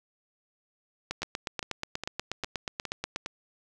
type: two click trains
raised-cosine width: 0.2 ms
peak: -17 / -14 dBFS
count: 6 / 18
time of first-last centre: 1.22-3.261 / 1.11-3.161 s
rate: 2.45 / 8.29 Hz
effects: none